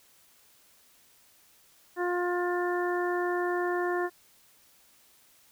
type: harmonic tone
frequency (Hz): 354.4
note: F4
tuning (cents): +25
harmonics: 1 / 2 / 3 / 4 / 5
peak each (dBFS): -28 / -34 / -36 / -39 / -36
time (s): 1.96-4.1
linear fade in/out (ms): 50
effects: white hiss -61 dBFS RMS until 5.51 s